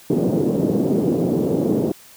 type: band-pass noise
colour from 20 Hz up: white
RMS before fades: -19 dBFS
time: 0.1-1.92 s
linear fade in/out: 2 ms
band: 140 to 420 Hz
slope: 24 dB/octave
effects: white hiss -46 dBFS RMS until 2.16 s